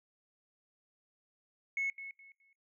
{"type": "tone with echo", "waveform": "sine", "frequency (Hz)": 2193, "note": "C#7", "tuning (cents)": -19, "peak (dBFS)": -30, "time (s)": [1.77, 1.9], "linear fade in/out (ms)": 2, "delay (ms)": 210, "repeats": 3, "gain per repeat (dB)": -12, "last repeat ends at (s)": 2.53, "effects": ["noise-tail reverb RT60 0.3 s tail -26 dB re dry", "tanh soft clip ceiling -27 dBFS"]}